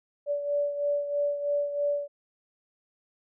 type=beating tone pair; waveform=sine; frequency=577 / 580.1 Hz; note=D5 / D5; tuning=-31 / -21 cents; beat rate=3.1 Hz; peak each=-26 / -33 dBFS; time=0.26-2.08 s; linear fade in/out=50 ms; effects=none